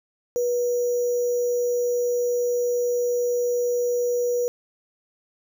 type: tone with sample-and-hold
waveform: sine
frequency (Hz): 485.6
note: B4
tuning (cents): -29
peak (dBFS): -20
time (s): 0.36-4.48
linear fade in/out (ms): 0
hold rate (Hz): 6300
effects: none